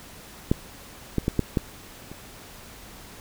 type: clicks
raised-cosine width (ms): 3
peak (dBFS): -6 / -9 / -9 / -7 / -8 / -25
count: 6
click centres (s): 0.515 / 1.183 / 1.281 / 1.393 / 1.572 / 2.116
effects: pink hiss -45 dBFS RMS until 3.2 s